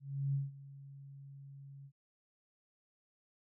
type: tone with ADSR envelope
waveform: sine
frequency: 138.59 Hz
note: C#3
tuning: in tune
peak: -30 dBFS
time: 0-1.92 s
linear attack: 340 ms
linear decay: 170 ms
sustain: -19 dB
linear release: 66 ms
effects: none